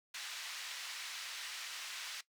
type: band-pass noise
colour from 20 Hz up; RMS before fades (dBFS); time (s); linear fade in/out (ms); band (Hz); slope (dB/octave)
white; -45; 0.14-2.21; 5; 1500 to 4500; 12
effects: noise-tail reverb RT60 0.1 s tail -17 dB re dry